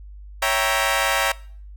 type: chord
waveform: 15% pulse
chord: C# diminished seventh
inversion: none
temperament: equal with one note detuned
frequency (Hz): 554.4 / 659.3 / 784 / 938.8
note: C#5 / E5 / G5 / Bb5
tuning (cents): 0 / 0 / 0 / +12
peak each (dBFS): -18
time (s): 0.42-1.32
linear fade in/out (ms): 5
effects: noise-tail reverb RT60 0.5 s tail -21 dB re dry + added 50 Hz sine -37 dBFS peak until 1.76 s